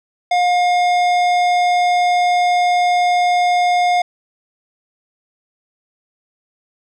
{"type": "tone with tanh clipping", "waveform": "sine", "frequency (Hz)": 713, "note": "F5", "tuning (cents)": 36, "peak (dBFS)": -14, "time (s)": [0.31, 4.02], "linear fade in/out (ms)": 5, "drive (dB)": 15, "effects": []}